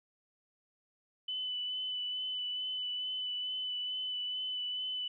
sine tone with vibrato, 3000 Hz, F#7, 23 cents sharp, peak -34 dBFS, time 1.28-5.08 s, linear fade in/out 5 ms, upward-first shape sine, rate 2.3 Hz, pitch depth 15 cents each way, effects none

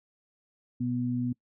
sine tone pair together, 122.8 / 246.1 Hz, B2 / B3, -9 / -6 cents, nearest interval octave, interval 1203 cents, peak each -32 / -28 dBFS, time 0.8-1.33 s, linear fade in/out 10 ms, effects noise-tail reverb RT60 0.1 s tail -24 dB re dry

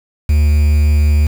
triangle tone with quantisation, 74.5 Hz, D2, 25 cents sharp, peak -6 dBFS, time 0.29-1.27 s, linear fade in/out 5 ms, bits 5, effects none

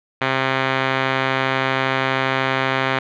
5% pulse tone with low-pass filter, 132.6 Hz, C3, 23 cents sharp, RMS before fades -20 dBFS, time 0.21-2.99 s, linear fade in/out 5 ms, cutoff 2600 Hz, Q 8.9, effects none

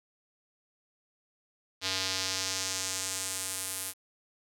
square tone with band-pass filter sweep, 94.6 Hz, F#2, 39 cents sharp, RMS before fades -34 dBFS, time 1.81-3.94 s, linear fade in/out 50 ms, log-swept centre 4300 to 11000 Hz, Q 1.7, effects none

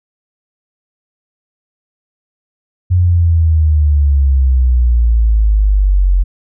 sine exponential sweep, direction down, 91.2 to 44.78 Hz, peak -7 dBFS, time 2.9-6.24 s, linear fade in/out 20 ms, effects none

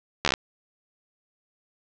slowing click train, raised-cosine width 0.2 ms, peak -3 dBFS, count 7, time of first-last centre 0.25-0.338 s, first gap 13 ms, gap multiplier 1.05, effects low-pass 6000 Hz 12 dB/octave

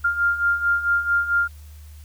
sine beating tone pair, 1396.9 / 1401.4 Hz, F6 / F6, 0 / +6 cents, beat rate 4.5 Hz, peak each -24 / -19 dBFS, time 0.04-1.48 s, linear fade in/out 10 ms, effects added 75 Hz sine -39 dBFS peak until 2.04 s + white hiss -54 dBFS RMS until 2.04 s

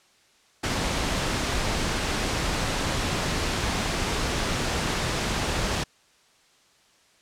pink noise, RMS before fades -26 dBFS, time 0.63-5.84 s, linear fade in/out 10 ms, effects white hiss -60 dBFS RMS until 7.21 s + low-pass 7000 Hz 12 dB/octave

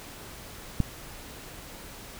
click, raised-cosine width 5 ms, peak -10 dBFS, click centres 0.803 s, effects pink hiss -44 dBFS RMS until 2.19 s

